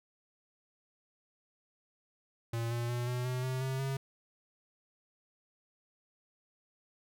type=tone with pitch steps; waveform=square; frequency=116 / 118.57 / 121.21 / 123.9 / 126.65 / 129.46 / 132.33 / 135.27 Hz; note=A#2 / A#2 / B2 / B2 / B2 / C3 / C3 / C#3; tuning=-8 / +30 / -32 / +6 / +44 / -18 / +20 / -42 cents; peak=-33 dBFS; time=2.53-3.97 s; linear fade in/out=5 ms; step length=180 ms; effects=none